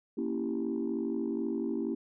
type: chord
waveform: sine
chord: A# diminished seventh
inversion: none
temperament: equal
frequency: 233.1 / 277.2 / 329.6 / 392 Hz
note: A#3 / C#4 / E4 / G4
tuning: 0 / 0 / 0 / 0 cents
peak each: -34 / -35 / -34 / -36 dBFS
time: 0.17-1.95 s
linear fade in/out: 10 ms
effects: tanh soft clip ceiling -23 dBFS